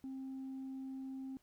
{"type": "tone", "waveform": "sine", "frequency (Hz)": 265.4, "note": "C4", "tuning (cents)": 25, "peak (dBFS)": -40, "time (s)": [0.04, 1.37], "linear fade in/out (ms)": 0, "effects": ["tanh soft clip ceiling -40 dBFS", "pink hiss -74 dBFS RMS until 1.42 s"]}